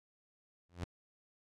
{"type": "tone with exponential growth", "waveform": "sawtooth", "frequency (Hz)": 87.31, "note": "F2", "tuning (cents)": 0, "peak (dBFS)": -31, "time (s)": [0.69, 0.84], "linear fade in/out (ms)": 0, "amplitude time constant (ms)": 32, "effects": ["low-pass 8000 Hz 12 dB/octave"]}